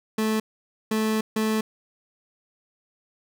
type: tone bursts at uneven times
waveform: 30% pulse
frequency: 218.1 Hz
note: A3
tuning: 15 cents flat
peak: -19 dBFS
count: 3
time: 0.18-0.4 / 0.91-1.21 / 1.36-1.61 s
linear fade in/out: 5 ms
effects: none